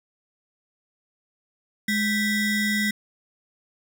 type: ring-modulated tone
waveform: square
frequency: 880 Hz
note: A5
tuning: in tune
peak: -19 dBFS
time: 1.88-2.91 s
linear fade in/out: 5 ms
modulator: 1090 Hz
effects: none